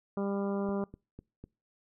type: harmonic tone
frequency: 199 Hz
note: G3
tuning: 26 cents sharp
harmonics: 1 / 2 / 3 / 4 / 5 / 6 / 7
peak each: -32 / -35 / -39 / -45 / -46 / -46 / -52 dBFS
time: 0.17-0.84 s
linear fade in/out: 2 ms
type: click train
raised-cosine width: 3 ms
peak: -32 dBFS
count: 4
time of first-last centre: 0.69-1.44 s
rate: 4 Hz
effects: noise-tail reverb RT60 0.3 s tail -24 dB re dry